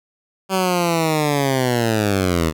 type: linear sweep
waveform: 10% pulse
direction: down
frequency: 192.5 to 76.7 Hz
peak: -8 dBFS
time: 0.49-2.53 s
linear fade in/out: 50 ms
effects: none